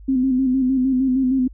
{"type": "tone with vibrato", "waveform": "sine", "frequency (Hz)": 260, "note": "C4", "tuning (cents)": -11, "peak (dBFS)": -15, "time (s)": [0.08, 1.48], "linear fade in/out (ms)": 10, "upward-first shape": "square", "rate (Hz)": 6.5, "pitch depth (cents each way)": 44, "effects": ["added 50 Hz sine -38 dBFS peak until 1.53 s"]}